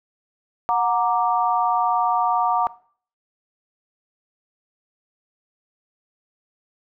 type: chord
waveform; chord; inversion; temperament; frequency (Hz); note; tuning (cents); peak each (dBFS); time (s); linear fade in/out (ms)
sine; Gb augmented; none; equal with one note detuned; 729.4 / 932.3 / 1174.7; Gb5 / Bb5 / D6; -25 / 0 / 0; -21 / -21 / -23; 0.69-2.67; 0
effects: noise-tail reverb RT60 0.5 s tail -19 dB re dry